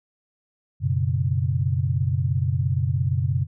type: chord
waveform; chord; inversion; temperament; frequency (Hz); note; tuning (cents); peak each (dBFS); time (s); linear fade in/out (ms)
sine; F# suspended fourth; none; equal with one note detuned; 92.5 / 121.42 / 138.59; F#2 / B2 / C#3; 0 / -29 / 0; -24; 0.8-3.47; 50
effects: none